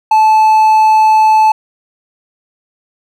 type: tone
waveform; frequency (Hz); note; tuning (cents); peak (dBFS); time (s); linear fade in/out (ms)
triangle; 870; A5; -20; -3; 0.11-1.52; 5
effects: none